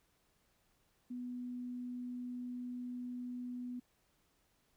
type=tone; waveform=sine; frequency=246.9 Hz; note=B3; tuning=in tune; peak=-40 dBFS; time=1.1-3.8 s; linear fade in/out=10 ms; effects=pink hiss -75 dBFS RMS until 4.76 s